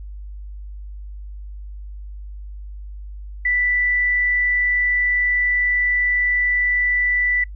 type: tone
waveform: sine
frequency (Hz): 1975.5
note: B6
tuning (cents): 0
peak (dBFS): -16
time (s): 3.45-7.44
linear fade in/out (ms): 5
effects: noise-tail reverb RT60 0.1 s tail -26 dB re dry + added 50 Hz sine -31 dBFS peak until 7.55 s